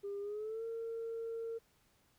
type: tone with pitch glide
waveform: sine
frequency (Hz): 402.2 to 456.7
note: G4 to A#4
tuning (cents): +44 to -36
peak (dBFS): -37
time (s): 0.03-1.59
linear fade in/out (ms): 20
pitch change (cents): +220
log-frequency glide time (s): 0.2-0.64
effects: tanh soft clip ceiling -35 dBFS + pink hiss -72 dBFS RMS until 2.18 s